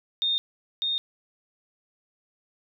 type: tone pair in turn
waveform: sine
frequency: 3661 / 3678 Hz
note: A#7 / A#7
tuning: -32 / -24 cents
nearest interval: unison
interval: 8 cents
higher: second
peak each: -22 / -24 dBFS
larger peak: first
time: 0.22-0.38 / 0.82-0.98 s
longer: neither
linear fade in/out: 0 ms
effects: none